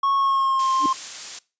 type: tone with pitch glide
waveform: triangle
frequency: 1100 to 1057 Hz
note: C#6 to C6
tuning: -14 to +17 cents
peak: -16 dBFS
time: 0.03-0.93 s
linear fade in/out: 5 ms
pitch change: -69 cents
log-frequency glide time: 0.15-0.73 s
type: noise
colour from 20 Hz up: blue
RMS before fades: -29 dBFS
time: 0.59-1.39 s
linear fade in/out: 5 ms
type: tone with exponential growth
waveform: sine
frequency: 293.7 Hz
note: D4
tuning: in tune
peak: -18 dBFS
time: 0.78-0.86 s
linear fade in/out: 2 ms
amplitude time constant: 17 ms
effects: noise-tail reverb RT60 0.3 s tail -21 dB re dry + resampled to 16000 Hz